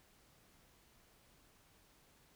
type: silence
effects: pink hiss -68 dBFS RMS until 2.35 s